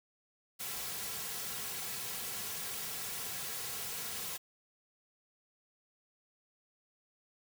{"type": "noise with comb filter", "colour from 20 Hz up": "white", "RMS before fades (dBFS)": -40, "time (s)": [0.59, 4.38], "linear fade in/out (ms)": 20, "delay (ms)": 3.3, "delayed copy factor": -0.6, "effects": []}